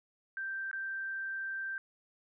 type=tone with dropouts; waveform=sine; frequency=1568 Hz; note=G6; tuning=in tune; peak=-35 dBFS; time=0.37-1.78 s; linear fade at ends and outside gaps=1 ms; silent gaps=0.713-0.73 s; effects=none